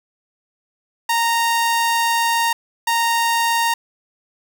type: tone bursts at uneven times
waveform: sawtooth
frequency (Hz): 927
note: A#5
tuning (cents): -10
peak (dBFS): -12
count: 2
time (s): 1.09-2.53 / 2.87-3.74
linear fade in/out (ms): 5
effects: 9-bit